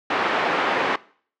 white band-pass noise, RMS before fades -22 dBFS, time 0.1-0.96 s, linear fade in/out 5 ms, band 300 to 1600 Hz, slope 12 dB/octave, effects noise-tail reverb RT60 0.5 s tail -21 dB re dry + low-pass 4000 Hz 12 dB/octave

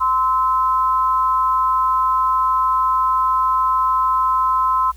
sine tone pair together, 1033.6 / 1300 Hz, C6 / E6, -21 / -24 cents, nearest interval major third, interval 397 cents, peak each -15 / -20 dBFS, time 0-4.92 s, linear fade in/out 20 ms, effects added 60 Hz sine -38 dBFS peak until 4.96 s + white hiss -52 dBFS RMS until 4.96 s

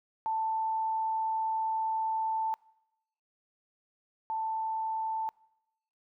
sine tone pair in turn, 885 / 885 Hz, A5 / A5, +10 / +10 cents, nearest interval unison, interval 0 cents, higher neither, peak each -28 / -30 dBFS, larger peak first, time 0.26-2.54 / 4.3-5.29 s, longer first, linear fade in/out 0 ms, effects noise-tail reverb RT60 0.9 s tail -24 dB re dry

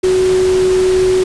sine tone in noise, 371.9 Hz, F#4, 9 cents sharp, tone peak -9 dBFS, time 0.03-1.24 s, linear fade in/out 10 ms, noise pink, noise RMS -24 dBFS, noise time 0.03-1.24 s, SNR +12 dB, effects resampled to 22050 Hz

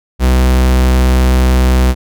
45% pulse tone, 63.6 Hz, C2, 48 cents flat, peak -7 dBFS, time 0.19-1.95 s, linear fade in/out 50 ms, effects none

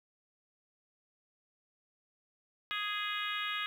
harmonic tone, 415.3 Hz, G#4, in tune, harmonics 3 / 4 / 5 / 6 / 7 / 8 / 9, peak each -39 / -40 / -41 / -42 / -42 / -43 / -44 dBFS, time 2.71-3.66 s, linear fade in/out 0 ms, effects 10-bit

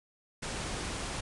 pink low-pass noise, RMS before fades -37 dBFS, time 0.42-1.21 s, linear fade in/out 10 ms, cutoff 10000 Hz, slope 96 dB/octave, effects none

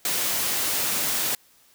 white high-pass noise, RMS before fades -25 dBFS, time 0.05-1.35 s, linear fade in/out 2 ms, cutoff 110 Hz, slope 12 dB/octave, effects white hiss -58 dBFS RMS until 1.74 s

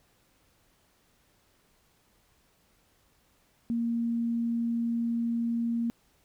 sine tone, 233.1 Hz, A#3, in tune, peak -26 dBFS, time 3.7-5.9 s, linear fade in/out 0 ms, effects pink hiss -67 dBFS RMS until 6.24 s

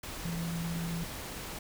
sine tone in noise, 168.1 Hz, E3, 34 cents sharp, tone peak -33 dBFS, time 0.25-1.04 s, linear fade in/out 5 ms, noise pink, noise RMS -41 dBFS, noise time 0.03-1.59 s, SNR +5 dB, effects none

